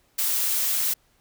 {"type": "noise", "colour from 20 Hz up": "blue", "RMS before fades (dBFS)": -24, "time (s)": [0.18, 0.94], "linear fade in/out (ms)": 10, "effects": ["pink hiss -64 dBFS RMS until 1.2 s"]}